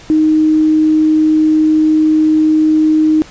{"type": "tone", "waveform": "sine", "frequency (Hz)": 311.1, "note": "D#4", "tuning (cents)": 0, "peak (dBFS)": -7, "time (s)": [0.1, 3.22], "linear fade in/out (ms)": 0, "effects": ["pink hiss -37 dBFS RMS until 3.3 s", "resampled to 16000 Hz"]}